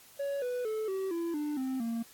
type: tone with pitch steps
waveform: triangle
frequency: 561 / 494.1 / 435.1 / 383.2 / 337.4 / 297.2 / 261.7 / 230.5 Hz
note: C#5 / B4 / A4 / G4 / E4 / D4 / C4 / A#3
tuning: +21 / +1 / -19 / -39 / +40 / +21 / 0 / -19 cents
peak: -29 dBFS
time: 0.19-2.03 s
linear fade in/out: 10 ms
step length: 230 ms
effects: white hiss -56 dBFS RMS until 2.13 s + AAC 64 kbps